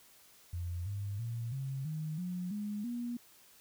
sine tone with pitch steps, 87.3 / 100.86 / 116.53 / 134.64 / 155.55 / 179.72 / 207.6 / 239.9 Hz, F2 / G2 / A#2 / C3 / D#3 / F3 / G#3 / A#3, 0 / +50 / 0 / +50 / 0 / +50 / 0 / +50 cents, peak -35 dBFS, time 0.53-3.17 s, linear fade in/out 5 ms, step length 330 ms, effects white hiss -61 dBFS RMS until 3.6 s

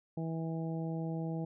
harmonic tone, 162.8 Hz, E3, 21 cents flat, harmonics 1 / 2 / 3 / 4 / 5, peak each -35 / -41 / -45 / -47 / -49 dBFS, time 0.17-1.45 s, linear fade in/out 5 ms, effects none

